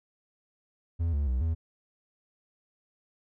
triangle tone with pitch steps, 83.8 / 72 / 63 / 81.6 Hz, E2 / D2 / B1 / E2, +29 / -34 / +35 / -17 cents, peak -23 dBFS, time 0.99-1.55 s, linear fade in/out 20 ms, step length 140 ms, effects none

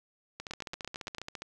two click trains, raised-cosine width 0.2 ms, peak -22 / -20 dBFS, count 16 / 7, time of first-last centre 0.4-1.42 / 0.51-1.183 s, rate 14.7 / 8.91 Hz, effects none

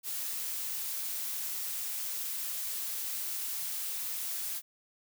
blue noise, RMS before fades -36 dBFS, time 0.03-4.62 s, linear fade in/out 50 ms, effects none

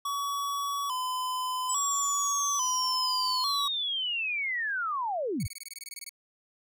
square tone with vibrato, 1071 Hz, C6, 40 cents sharp, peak -30 dBFS, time 0.05-3.68 s, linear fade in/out 5 ms, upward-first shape square, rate 0.59 Hz, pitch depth 93 cents each way
sine linear sweep, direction down, 7860 to 64.7 Hz, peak -28 dBFS, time 1.69-5.47 s, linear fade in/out 5 ms
10% pulse tone bursts, 2228 Hz, C#7, 8 cents sharp, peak -30 dBFS, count 14, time 5.4-6.093 s, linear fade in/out 2 ms, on 30 ms, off 21 ms
effects none

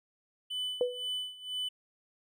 triangle tone with tremolo, 3000 Hz, F#7, 23 cents sharp, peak -30 dBFS, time 0.5-1.69 s, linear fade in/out 10 ms, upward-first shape sine, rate 2 Hz, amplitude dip 85%
sine tone with exponential decay, 493.9 Hz, B4, in tune, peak -22 dBFS, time 0.81-1.09 s, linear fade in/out 1 ms, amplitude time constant 59 ms
effects none

